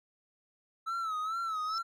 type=tone with vibrato; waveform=triangle; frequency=1305 Hz; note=E6; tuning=18 cents flat; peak=-30 dBFS; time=0.86-1.83 s; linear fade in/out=20 ms; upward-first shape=sine; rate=2.3 Hz; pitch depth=84 cents each way
type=tone with exponential growth; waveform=sine; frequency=5274 Hz; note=E8; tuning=in tune; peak=-34 dBFS; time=1.48-1.78 s; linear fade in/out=0 ms; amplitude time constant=65 ms
effects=none